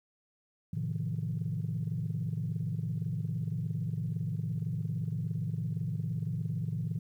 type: chord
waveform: sine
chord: F dominant seventh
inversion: first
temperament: just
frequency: 109.13 / 130.96 / 157.15 / 174.61 Hz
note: A2 / C3 / Eb3 / F3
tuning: -14 / +2 / +18 / 0 cents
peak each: -35 / -37 / -34 / -39 dBFS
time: 0.73-6.99 s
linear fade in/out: 5 ms
effects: tanh soft clip ceiling -24 dBFS + 11-bit